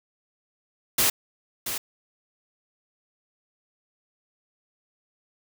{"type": "noise with echo", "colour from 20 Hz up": "white", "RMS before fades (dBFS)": -21, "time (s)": [0.98, 1.1], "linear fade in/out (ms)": 5, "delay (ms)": 680, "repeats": 1, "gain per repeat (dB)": -9, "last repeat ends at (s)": 1.78, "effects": []}